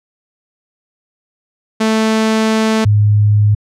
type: tone pair in turn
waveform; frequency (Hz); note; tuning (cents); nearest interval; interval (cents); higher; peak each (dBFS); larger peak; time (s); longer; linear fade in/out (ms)
sawtooth / sine; 220 / 104.55; A3 / G#2; 0 / +12; octave + minor second; 1288; first; -7; neither; 1.8-2.85 / 2.85-3.55; first; 10
effects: low-pass 8000 Hz 12 dB/octave